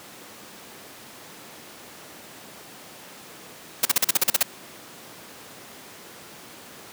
white noise bursts, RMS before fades -18 dBFS, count 10, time 3.83-4.429 s, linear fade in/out 5 ms, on 23 ms, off 41 ms, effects pink hiss -43 dBFS RMS until 6.92 s + high-pass 200 Hz 12 dB/octave

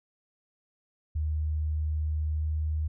sine tone with pitch glide, 76.9 to 77.35 Hz, D#2 to D#2, -20 to -10 cents, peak -26 dBFS, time 1.15-2.88 s, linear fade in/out 10 ms, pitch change +10 cents, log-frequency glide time 2.33-2.45 s, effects none

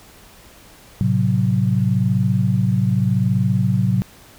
sine chord, F# diminished, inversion first, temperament equal, 110 / 130.81 / 185 Hz, A2 / C3 / F#3, 0 / 0 / 0 cents, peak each -19 dBFS, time 1.01-4.02 s, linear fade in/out 0 ms, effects pink hiss -46 dBFS RMS until 4.38 s

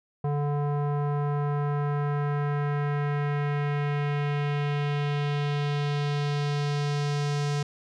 square tone with low-pass filter sweep, 145.2 Hz, D3, 19 cents flat, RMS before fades -27 dBFS, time 0.24-7.63 s, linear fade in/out 5 ms, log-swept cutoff 850 to 6200 Hz, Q 1.5, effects none

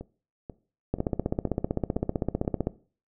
two click trains, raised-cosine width 2 ms, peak -24 / -12 dBFS, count 6 / 28, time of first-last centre 0.01-2.449 / 0.94-2.671 s, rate 2.05 / 15.6 Hz, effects noise-tail reverb RT60 0.4 s tail -18 dB re dry

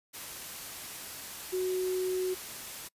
sine tone in noise, 370 Hz, F#4, in tune, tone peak -28 dBFS, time 1.52-2.35 s, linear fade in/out 20 ms, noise white, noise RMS -42 dBFS, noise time 0.13-2.89 s, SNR +11 dB, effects noise-tail reverb RT60 0.1 s tail -26 dB re dry + resampled to 32000 Hz

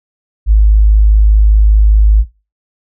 sine tone, 52.5 Hz, G#1, 19 cents sharp, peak -3 dBFS, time 0.46-2.25 s, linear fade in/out 50 ms, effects noise-tail reverb RT60 0.3 s tail -21 dB re dry

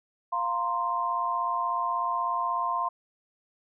sine chord, F suspended fourth, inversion none, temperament just, 698.5 / 931.3 / 1047.7 Hz, F5 / Bb5 / C6, 0 / -2 / +2 cents, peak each -33 / -32 / -27 dBFS, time 0.32-2.89 s, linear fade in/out 10 ms, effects none

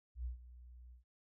sine tone with ADSR envelope, 61 Hz, B1, 21 cents flat, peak -36 dBFS, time 0.15-1.04 s, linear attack 100 ms, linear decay 120 ms, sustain -17 dB, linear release 120 ms, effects noise-tail reverb RT60 0.2 s tail -26 dB re dry + tanh soft clip ceiling -33 dBFS

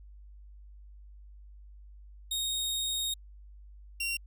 sawtooth tone pair in turn, 3729 / 2752 Hz, A#7 / F7, 0 / -26 cents, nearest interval perfect fourth, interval 526 cents, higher first, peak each -27 dBFS, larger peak neither, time 2.31-3.14 / 4-4.17 s, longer first, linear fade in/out 5 ms, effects added 50 Hz sine -48 dBFS peak until 4.26 s

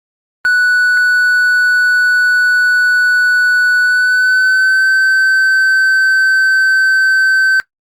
triangle tone with pitch glide, 1480 to 1542 Hz, F#6 to G6, 0 to -29 cents, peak -6 dBFS, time 0.45-7.6 s, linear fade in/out 0 ms, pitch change +71 cents, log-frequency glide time 3.82-4.86 s, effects noise-tail reverb RT60 0.1 s tail -19 dB re dry + Opus 24 kbps

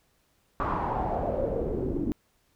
pink noise with low-pass filter sweep, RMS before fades -29 dBFS, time 0.6-2.12 s, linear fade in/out 0 ms, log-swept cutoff 1200 to 290 Hz, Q 4.5, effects pink hiss -69 dBFS RMS until 2.55 s

